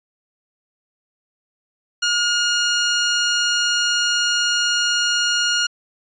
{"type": "tone", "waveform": "15% pulse", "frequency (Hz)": 1428, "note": "F6", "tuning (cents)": 38, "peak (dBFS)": -10, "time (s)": [2.02, 5.67], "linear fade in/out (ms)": 10, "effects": ["resampled to 16000 Hz"]}